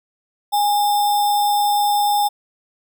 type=tone with sample-and-hold; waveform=sine; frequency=823 Hz; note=G#5; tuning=16 cents flat; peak=-14 dBFS; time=0.52-2.29 s; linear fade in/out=20 ms; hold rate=4410 Hz; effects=none